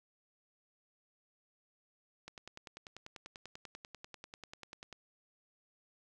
click train, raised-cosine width 0.2 ms, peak -30 dBFS, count 28, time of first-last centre 2.28-4.927 s, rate 10.2 Hz, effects none

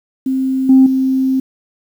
sine tone with level steps, 263.4 Hz, C4, 12 cents sharp, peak -13 / -3 / -11 dBFS, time 0.26-1.4 s, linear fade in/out 5 ms, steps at 0.69 / 0.86 s, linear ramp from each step 5 ms, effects tanh soft clip ceiling 0 dBFS + 7-bit

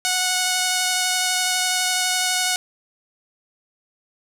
5% pulse tone with vibrato, 735 Hz, F#5, 12 cents flat, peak -7 dBFS, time 0.05-2.56 s, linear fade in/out 0 ms, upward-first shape sine, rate 12 Hz, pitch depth 8 cents each way, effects none

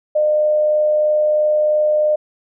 sine tone with amplitude modulation, 606 Hz, D#5, 46 cents flat, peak -11 dBFS, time 0.15-2.16 s, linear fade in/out 10 ms, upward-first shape sine, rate 83 Hz, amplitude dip 25%, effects none

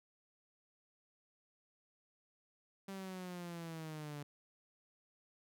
sawtooth linear sweep, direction down, 196 to 143.8 Hz, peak -40 dBFS, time 2.88-4.23 s, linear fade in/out 5 ms, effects none

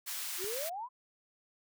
white high-pass noise, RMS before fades -39 dBFS, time 0.06-0.7 s, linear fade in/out 20 ms, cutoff 1100 Hz, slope 12 dB/octave
sine exponential sweep, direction up, 342.5 to 1046.5 Hz, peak -37 dBFS, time 0.38-0.89 s, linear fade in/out 50 ms
click, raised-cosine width 2 ms, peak -38 dBFS, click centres 0.444 s
effects none

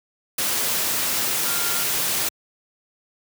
sine tone in noise, 1396.9 Hz, F6, in tune, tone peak -32 dBFS, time 1.45-1.84 s, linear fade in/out 5 ms, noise white, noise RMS -23 dBFS, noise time 0.38-2.29 s, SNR -12 dB, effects high-pass 100 Hz 12 dB/octave

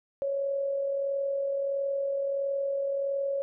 sine tone with amplitude modulation, 554 Hz, C#5, 1 cent flat, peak -25 dBFS, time 0.22-3.42 s, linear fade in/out 0 ms, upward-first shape sine, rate 41.5 Hz, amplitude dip 35%, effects none

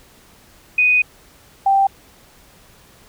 sine tone pair in turn, 2489 / 784 Hz, D#7 / G5, 0 / 0 cents, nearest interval octave + minor sixth, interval 2000 cents, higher first, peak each -11 dBFS, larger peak neither, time 0.78-1.02 / 1.66-1.87 s, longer first, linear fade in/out 5 ms, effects pink hiss -49 dBFS RMS until 3.08 s

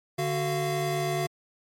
square tone cluster, 147.5 / 370.9 / 688 Hz, D3 / F#4 / F5, +8 / +4 / -26 cents, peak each -31 dBFS, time 0.18-1.27 s, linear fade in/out 10 ms, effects MP3 64 kbps

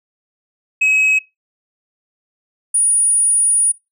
sine tone pair in turn, 2554 / 9615 Hz, D#7 / D9, +45 / +40 cents, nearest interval octave + major seventh, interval 2295 cents, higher second, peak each -8 dBFS, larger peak neither, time 0.81-1.19 / 2.74-3.72 s, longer second, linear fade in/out 10 ms, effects noise-tail reverb RT60 0.2 s tail -21 dB re dry + tanh soft clip ceiling -10 dBFS

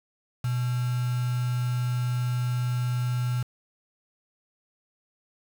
sine tone with quantisation, 123.47 Hz, B2, in tune, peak -24 dBFS, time 0.44-3.43 s, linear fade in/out 5 ms, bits 6, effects none

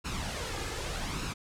pink noise with flanger, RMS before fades -35 dBFS, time 0.04-1.34 s, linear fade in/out 20 ms, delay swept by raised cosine 0.74 to 2.44 ms, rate 0.84 Hz, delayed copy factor +0.55, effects low-pass 8000 Hz 12 dB/octave

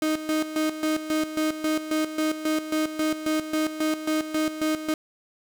35% pulse tone with tremolo, 311.1 Hz, D#4, in tune, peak -20 dBFS, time 0.02-4.94 s, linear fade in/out 2 ms, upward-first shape square, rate 3.7 Hz, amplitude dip 70%, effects none

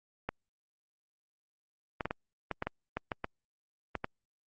clicks, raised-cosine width 0.5 ms, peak -18 dBFS, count 12, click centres 0.29 / 2.008 / 2.056 / 2.109 / 2.513 / 2.624 / 2.67 / 2.97 / 3.118 / 3.244 / 3.953 / 4.044 s, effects Opus 48 kbps

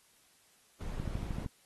brown noise, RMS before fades -40 dBFS, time 0.8-1.46 s, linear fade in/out 10 ms
click train, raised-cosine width 5 ms, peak -24 dBFS, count 7, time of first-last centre 1-1.462 s, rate 13 Hz
effects white hiss -66 dBFS RMS until 1.65 s + AAC 32 kbps

